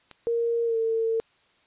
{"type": "click", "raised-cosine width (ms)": 0.2, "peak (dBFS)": -25, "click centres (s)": 0.113}
{"type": "tone with pitch glide", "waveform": "sine", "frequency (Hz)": [466.2, 451.1], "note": ["A#4", "A4"], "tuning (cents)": [0, 43], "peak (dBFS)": -22, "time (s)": [0.27, 1.2], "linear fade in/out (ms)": 0, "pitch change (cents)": -57, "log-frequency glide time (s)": [0.65, 0.77]}
{"effects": ["white hiss -63 dBFS RMS until 1.66 s", "resampled to 8000 Hz"]}